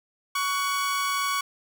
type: tone pair together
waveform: sawtooth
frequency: 1122 / 1482 Hz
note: C#6 / F#6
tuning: +21 / +2 cents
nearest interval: perfect fourth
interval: 481 cents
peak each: -21 / -30 dBFS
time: 0.35-1.41 s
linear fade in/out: 5 ms
effects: none